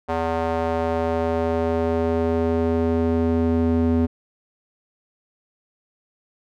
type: tone with band-pass filter sweep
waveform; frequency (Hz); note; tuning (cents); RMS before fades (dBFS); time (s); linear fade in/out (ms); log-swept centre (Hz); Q
square; 82.41; E2; 0; -21; 0.08-4.07; 20; 750 to 270; 1.5
effects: none